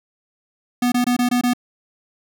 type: tone bursts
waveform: square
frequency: 245.4 Hz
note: B3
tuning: 11 cents flat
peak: -16 dBFS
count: 6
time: 0.82-1.535 s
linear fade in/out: 5 ms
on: 100 ms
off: 23 ms
effects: none